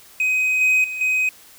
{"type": "tone with level steps", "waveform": "triangle", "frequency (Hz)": 2517, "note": "D#7", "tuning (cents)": 19, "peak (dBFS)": [-15, -12, -24, -15], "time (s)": [0.2, 1.29], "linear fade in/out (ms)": 2, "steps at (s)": [0.61, 0.84, 1.01], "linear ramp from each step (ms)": 2, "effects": ["white hiss -47 dBFS RMS until 1.58 s"]}